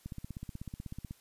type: click train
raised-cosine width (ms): 5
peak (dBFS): -28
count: 18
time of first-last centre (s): 0.06-1.109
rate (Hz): 16.2
effects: white hiss -64 dBFS RMS until 1.2 s + resampled to 32000 Hz